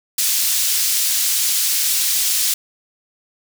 pink high-pass noise, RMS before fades -18 dBFS, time 0.18-2.54 s, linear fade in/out 5 ms, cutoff 4700 Hz, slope 12 dB/octave, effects none

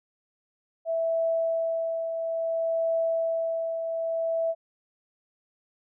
sine tone with tremolo, 658 Hz, E5, 3 cents flat, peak -22 dBFS, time 0.85-4.55 s, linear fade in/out 50 ms, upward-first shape triangle, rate 0.59 Hz, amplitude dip 50%, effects none

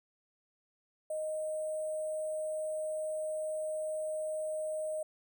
sine tone with sample-and-hold, 622.3 Hz, D#5, in tune, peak -33 dBFS, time 1.1-5.03 s, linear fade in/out 5 ms, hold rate 8820 Hz, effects none

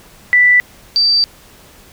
sine tone pair in turn, 1975.5 / 4654 Hz, B6 / D8, 0 / -17 cents, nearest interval octave + minor third, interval 1483 cents, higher second, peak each -6 / -9 dBFS, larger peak first, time 0.33-0.6 / 0.96-1.24 s, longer second, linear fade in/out 0 ms, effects pink hiss -43 dBFS RMS until 1.92 s

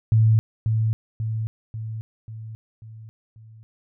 sine tone with echo, 110.7 Hz, A2, 11 cents sharp, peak -13 dBFS, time 0.12-0.39 s, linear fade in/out 0 ms, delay 540 ms, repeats 6, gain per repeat -5 dB, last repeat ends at 3.63 s, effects none

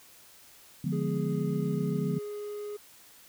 sine chord, D diminished seventh, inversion none, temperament equal, 146.83 / 174.61 / 207.7 / 246.9 Hz, D3 / F3 / Ab3 / Cb4, 0 / 0 / 0 / 0 cents, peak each -32 / -31 / -35 / -35 dBFS, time 0.84-2.19 s, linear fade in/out 5 ms
triangle tone, 415.3 Hz, G#4, in tune, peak -33 dBFS, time 0.92-2.77 s, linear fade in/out 10 ms
effects white hiss -55 dBFS RMS until 3.28 s

